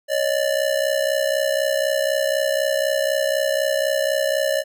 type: ring-modulated tone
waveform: square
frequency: 587.3 Hz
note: D5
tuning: in tune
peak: -16 dBFS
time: 0.08-4.64 s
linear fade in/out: 50 ms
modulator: 32 Hz
effects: none